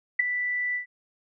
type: tone with ADSR envelope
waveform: sine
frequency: 1975.5 Hz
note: B6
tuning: in tune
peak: -14 dBFS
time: 0.19-0.86 s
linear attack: 9 ms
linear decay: 8 ms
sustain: -11 dB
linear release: 110 ms
effects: none